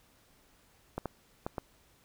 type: clicks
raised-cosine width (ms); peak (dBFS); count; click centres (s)
1; -20; 4; 0.98 / 1.057 / 1.465 / 1.582
effects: pink hiss -65 dBFS RMS until 2.04 s